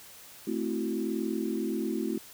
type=chord; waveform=sine; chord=F# half-diminished seventh; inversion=first; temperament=equal; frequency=220 / 261.6 / 329.6 / 370 Hz; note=A3 / C4 / E4 / F#4; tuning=0 / 0 / 0 / 0 cents; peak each=-33 / -35 / -33 / -35 dBFS; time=0.47-2.18 s; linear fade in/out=5 ms; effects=white hiss -50 dBFS RMS until 2.33 s